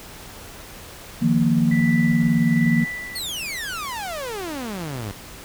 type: chord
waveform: sine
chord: Eb suspended second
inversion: none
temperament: equal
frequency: 155.56 / 174.61 / 233.1 Hz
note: Eb3 / F3 / Bb3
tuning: 0 / 0 / 0 cents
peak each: -21 / -21 / -18 dBFS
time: 1.21-2.85 s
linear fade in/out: 20 ms
type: tone with tremolo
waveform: sine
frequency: 1975.5 Hz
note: B6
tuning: in tune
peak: -25 dBFS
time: 1.71-3.19 s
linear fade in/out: 5 ms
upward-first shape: sine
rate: 1.2 Hz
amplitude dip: 60%
type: exponential sweep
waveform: sawtooth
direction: down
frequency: 4500 to 94.5 Hz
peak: -24 dBFS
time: 3.15-5.12 s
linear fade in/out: 10 ms
effects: pink hiss -40 dBFS RMS until 5.44 s